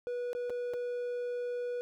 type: tone with dropouts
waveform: triangle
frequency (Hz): 487.5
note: B4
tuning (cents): -23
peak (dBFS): -31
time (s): 0.07-1.81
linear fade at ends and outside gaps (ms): 0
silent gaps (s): 0.331-0.35 / 0.497-0.503 / 0.736-0.74
effects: none